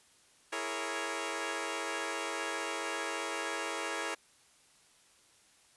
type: chord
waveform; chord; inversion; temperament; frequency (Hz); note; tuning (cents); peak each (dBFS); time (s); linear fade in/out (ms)
10% pulse; A# half-diminished seventh; second; equal with one note detuned; 329.6 / 415.3 / 462.7 / 554.4; E4 / G#4 / A#4 / C#5; 0 / 0 / -13 / 0; -32; 0.52-4.15; 10
effects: white hiss -64 dBFS RMS until 5.76 s + resampled to 24000 Hz